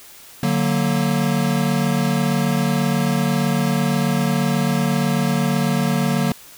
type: chord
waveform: square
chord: D augmented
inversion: none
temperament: equal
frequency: 146.83 / 185 / 233.1 Hz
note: D3 / F#3 / A#3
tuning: 0 / 0 / 0 cents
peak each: -22 dBFS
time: 0.43-6.32 s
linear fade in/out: 2 ms
effects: white hiss -43 dBFS RMS until 6.57 s